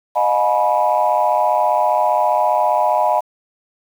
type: tone cluster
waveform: sine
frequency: 618 / 713 / 848 / 978 Hz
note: D#5 / F5 / G#5 / B5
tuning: -12 / +36 / +36 / -17 cents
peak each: -18 dBFS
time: 0.15-3.21 s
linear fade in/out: 20 ms
effects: tanh soft clip ceiling -4 dBFS + 7-bit